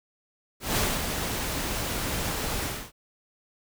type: noise with ADSR envelope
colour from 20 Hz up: pink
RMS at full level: -24 dBFS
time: 0.6-2.92 s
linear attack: 170 ms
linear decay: 240 ms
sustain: -6 dB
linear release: 270 ms
effects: none